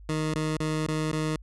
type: tone with dropouts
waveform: 20% pulse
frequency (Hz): 155.56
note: D#3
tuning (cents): 0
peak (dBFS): -21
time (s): 0.09-1.36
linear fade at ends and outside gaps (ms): 2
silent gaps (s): 0.34-0.356 / 0.568-0.603 / 0.865-0.883 / 1.116-1.129
effects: added 50 Hz sine -44 dBFS peak until 1.42 s + resampled to 24000 Hz